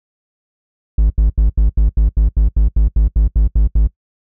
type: tone bursts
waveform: triangle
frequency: 52.6 Hz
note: G#1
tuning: 23 cents sharp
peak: -6 dBFS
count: 15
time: 0.98-3.872 s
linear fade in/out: 5 ms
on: 120 ms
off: 78 ms
effects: noise-tail reverb RT60 0.1 s tail -21 dB re dry